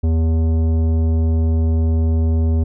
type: tone with tanh clipping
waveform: triangle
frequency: 80.9 Hz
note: E2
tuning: 32 cents flat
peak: -15 dBFS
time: 0.03-2.64 s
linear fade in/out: 10 ms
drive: 17 dB
effects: none